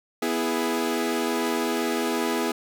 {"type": "chord", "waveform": "sawtooth", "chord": "E major", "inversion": "second", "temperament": "equal", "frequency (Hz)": [246.9, 329.6, 415.3], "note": ["B3", "E4", "G#4"], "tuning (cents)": [0, 0, 0], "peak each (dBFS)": -24, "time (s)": [0.22, 2.52], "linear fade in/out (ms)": 5, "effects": []}